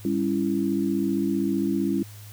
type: chord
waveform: sine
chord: C# diminished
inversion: second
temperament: just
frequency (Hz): 199.57 / 277.2 / 332.6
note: G3 / C#4 / E4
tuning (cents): +31 / 0 / +16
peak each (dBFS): -26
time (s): 0.05-2.03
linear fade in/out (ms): 2
effects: added 104 Hz sine -41 dBFS peak until 2.32 s + white hiss -49 dBFS RMS until 2.32 s